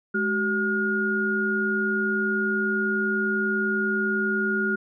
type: tone cluster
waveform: sine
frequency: 210.6 / 380.7 / 1429 Hz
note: G#3 / F#4 / F6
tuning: +24 / +49 / +39 cents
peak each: -27 / -28 / -24 dBFS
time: 0.14-4.76 s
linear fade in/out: 10 ms
effects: none